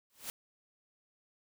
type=noise with exponential growth; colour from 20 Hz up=white; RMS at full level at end=-37 dBFS; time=0.1-0.3 s; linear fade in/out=0 ms; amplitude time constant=42 ms; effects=none